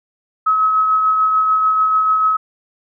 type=tone with tremolo; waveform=sine; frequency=1282 Hz; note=E6; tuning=49 cents flat; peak=-10 dBFS; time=0.46-2.37 s; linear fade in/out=10 ms; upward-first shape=triangle; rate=6.8 Hz; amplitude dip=35%; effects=none